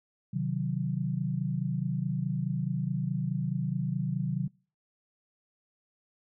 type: chord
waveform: sine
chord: C diminished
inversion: none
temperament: equal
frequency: 130.81 / 155.56 / 185 Hz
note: C3 / Eb3 / Gb3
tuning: 0 / 0 / 0 cents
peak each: -32 dBFS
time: 0.33-4.48 s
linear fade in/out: 10 ms
effects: noise-tail reverb RT60 0.4 s tail -26 dB re dry